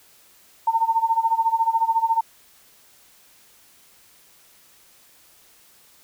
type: tone with tremolo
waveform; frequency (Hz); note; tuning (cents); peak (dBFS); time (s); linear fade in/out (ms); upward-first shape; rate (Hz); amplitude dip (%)
sine; 906; A#5; -50; -14; 0.67-2.21; 5; sine; 14; 85
effects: white hiss -54 dBFS RMS until 6.03 s